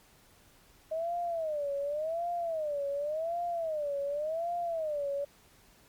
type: tone with vibrato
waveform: sine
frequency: 625 Hz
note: D#5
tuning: 8 cents sharp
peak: -30 dBFS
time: 0.91-5.25 s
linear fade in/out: 10 ms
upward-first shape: sine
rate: 0.89 Hz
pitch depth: 190 cents each way
effects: pink hiss -61 dBFS RMS until 5.88 s + MP3 96 kbps